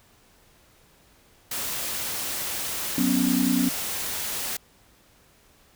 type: noise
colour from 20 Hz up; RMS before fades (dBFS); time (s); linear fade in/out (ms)
white; -30; 1.51-4.57; 5
type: chord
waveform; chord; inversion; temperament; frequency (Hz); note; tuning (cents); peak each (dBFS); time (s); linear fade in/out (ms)
sine; F# suspended fourth; none; equal; 185 / 246.9 / 277.2; F#3 / B3 / C#4; 0 / 0 / 0; -27 / -23 / -24; 2.98-3.69; 2
effects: pink hiss -58 dBFS RMS until 5.75 s